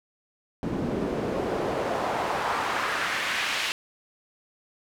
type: noise with band-pass filter sweep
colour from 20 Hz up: pink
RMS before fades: -28 dBFS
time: 0.63-3.72 s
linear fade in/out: 0 ms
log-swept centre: 220 to 2800 Hz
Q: 1.3
effects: none